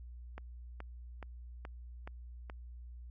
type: click train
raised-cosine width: 0.5 ms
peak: -30 dBFS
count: 6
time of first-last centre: 0.38-2.499 s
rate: 2.36 Hz
effects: added 60 Hz sine -46 dBFS peak until 3.1 s